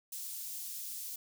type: high-pass noise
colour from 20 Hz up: white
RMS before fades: -42 dBFS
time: 0.12-1.16 s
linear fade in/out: 5 ms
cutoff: 5600 Hz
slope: 12 dB/octave
effects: none